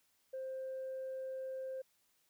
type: tone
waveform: sine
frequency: 525 Hz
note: C5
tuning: 6 cents sharp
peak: -38 dBFS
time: 0.33-1.82 s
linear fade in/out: 10 ms
effects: tanh soft clip ceiling -37 dBFS + white hiss -75 dBFS RMS until 2.29 s